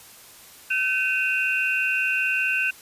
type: tone cluster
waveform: sine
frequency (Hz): 1529 / 2514 / 2739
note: G6 / D#7 / F7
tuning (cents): -44 / +17 / -34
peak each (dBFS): -25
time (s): 0.7-2.71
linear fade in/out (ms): 10
effects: white hiss -47 dBFS RMS until 2.81 s + resampled to 32000 Hz